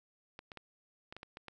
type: clicks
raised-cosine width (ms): 0.3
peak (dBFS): -30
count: 8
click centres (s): 0.391 / 0.518 / 0.573 / 1.125 / 1.166 / 1.231 / 1.371 / 1.483
effects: none